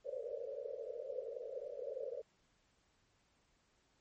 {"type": "band-pass noise", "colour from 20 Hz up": "pink", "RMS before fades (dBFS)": -44, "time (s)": [0.04, 2.22], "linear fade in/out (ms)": 20, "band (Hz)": [450, 580], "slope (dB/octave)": 96, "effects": ["pink hiss -75 dBFS RMS until 4 s", "MP3 32 kbps"]}